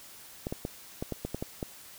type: clicks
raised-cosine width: 2 ms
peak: -19 dBFS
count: 9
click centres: 0.469 / 0.525 / 0.651 / 1.025 / 1.123 / 1.25 / 1.346 / 1.425 / 1.628 s
effects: white hiss -50 dBFS RMS until 1.98 s